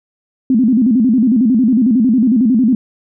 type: tone with vibrato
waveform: sine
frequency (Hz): 238.1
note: A#3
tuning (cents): +37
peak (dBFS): -8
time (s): 0.5-2.75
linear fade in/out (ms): 2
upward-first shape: square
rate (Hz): 11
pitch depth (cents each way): 160
effects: none